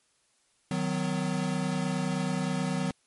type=chord; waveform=square; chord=B major; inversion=first; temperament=equal with one note detuned; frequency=155.56 / 185 / 251.5 Hz; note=D#3 / F#3 / B3; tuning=0 / 0 / +32 cents; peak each=-33 / -31 / -34 dBFS; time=0.71-2.91 s; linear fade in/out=2 ms; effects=white hiss -69 dBFS RMS until 3.06 s + MP3 48 kbps